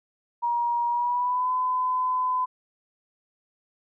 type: tone with pitch glide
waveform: sine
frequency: 950 to 1012.3 Hz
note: A#5 to B5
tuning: +33 to +42 cents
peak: -22 dBFS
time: 0.42-2.46 s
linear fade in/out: 20 ms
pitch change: +109 cents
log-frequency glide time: 0.88-1.51 s
effects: none